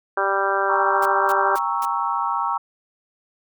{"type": "harmonic tone", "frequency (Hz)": 196, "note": "G3", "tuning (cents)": 0, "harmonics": [2, 3, 4, 5, 6, 7, 8], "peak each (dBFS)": [-26, -26, -26, -26, -26, -26, -26], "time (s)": [0.17, 1.56], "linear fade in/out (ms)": 5}
{"type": "chord", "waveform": "sine", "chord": "G diminished seventh", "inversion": "none", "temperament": "equal with one note detuned", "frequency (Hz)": [797.7, 932.3, 1108.7, 1318.5], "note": ["G5", "Bb5", "Db6", "Fb6"], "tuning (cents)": [30, 0, 0, 0], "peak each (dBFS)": [-28, -24, -25, -27], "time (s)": [0.69, 2.58], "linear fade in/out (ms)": 10}
{"type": "noise bursts", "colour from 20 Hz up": "white", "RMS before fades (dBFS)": -35, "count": 4, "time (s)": [1.02, 1.854], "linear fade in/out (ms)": 5, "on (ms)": 36, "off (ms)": 230}
{"effects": []}